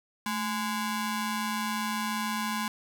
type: ring-modulated tone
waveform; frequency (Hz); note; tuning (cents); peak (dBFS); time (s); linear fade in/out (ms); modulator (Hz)
sawtooth; 622.3; D#5; 0; -22; 0.26-2.68; 2; 404
effects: none